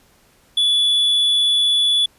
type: tone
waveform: triangle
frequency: 3434 Hz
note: A7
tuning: 43 cents flat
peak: -12 dBFS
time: 0.57-2.06 s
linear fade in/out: 5 ms
effects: pink hiss -55 dBFS RMS until 2.18 s + resampled to 32000 Hz